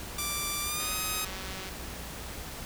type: tone with pitch glide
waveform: 5% pulse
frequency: 1174.7 to 1259 Hz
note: D6 to D#6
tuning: 0 to +20 cents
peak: -19 dBFS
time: 0.18-1.25 s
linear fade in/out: 5 ms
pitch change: +120 cents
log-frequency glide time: 0.62-0.95 s
type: click train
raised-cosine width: 0.2 ms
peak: -24 dBFS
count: 169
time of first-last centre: 0.8-1.689 s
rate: 189 Hz
effects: added 60 Hz sine -46 dBFS peak until 2.65 s + pink hiss -41 dBFS RMS until 2.65 s